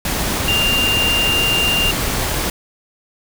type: tone in noise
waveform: sine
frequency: 2794 Hz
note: F7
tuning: in tune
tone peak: -15 dBFS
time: 0.48-1.91 s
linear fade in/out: 2 ms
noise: pink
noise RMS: -20 dBFS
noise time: 0.05-2.5 s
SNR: +2 dB
effects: none